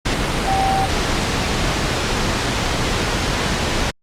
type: tone in noise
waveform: sine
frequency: 774 Hz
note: G5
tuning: 22 cents flat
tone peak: -16 dBFS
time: 0.47-0.86 s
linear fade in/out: 10 ms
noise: pink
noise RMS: -19 dBFS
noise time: 0.05-3.91 s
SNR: 0 dB
effects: low-pass 6000 Hz 12 dB/octave + Opus 48 kbps